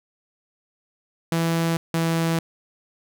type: tone pair in turn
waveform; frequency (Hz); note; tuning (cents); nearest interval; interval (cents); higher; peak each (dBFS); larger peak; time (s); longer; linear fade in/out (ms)
sawtooth; 165.8 / 164.85; E3 / E3; +10 / 0; unison; 10; first; -16; neither; 1.32-1.77 / 1.94-2.39; neither; 2
effects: none